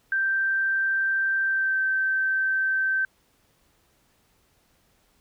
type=tone with pitch glide; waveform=sine; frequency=1568 to 1550.9 Hz; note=G6 to G6; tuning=0 to -19 cents; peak=-21 dBFS; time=0.12-3.05 s; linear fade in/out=2 ms; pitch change=-19 cents; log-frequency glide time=1.45-1.79 s; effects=pink hiss -65 dBFS RMS until 5.2 s